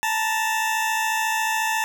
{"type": "tone pair together", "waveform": "20% pulse", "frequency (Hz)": [880, 934.1], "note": ["A5", "A#5"], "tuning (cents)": [0, 3], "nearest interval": "minor second", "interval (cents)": 103, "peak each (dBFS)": [-17, -24], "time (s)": [0.03, 1.84], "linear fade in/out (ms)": 0, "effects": []}